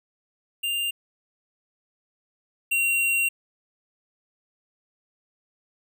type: tone pair in turn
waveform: square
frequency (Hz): 2794 / 2749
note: F7 / F7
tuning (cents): 0 / -28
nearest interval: unison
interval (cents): 28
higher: first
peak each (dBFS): -25 / -21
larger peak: second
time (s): 0.63-0.91 / 2.71-3.29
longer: second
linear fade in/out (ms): 10
effects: none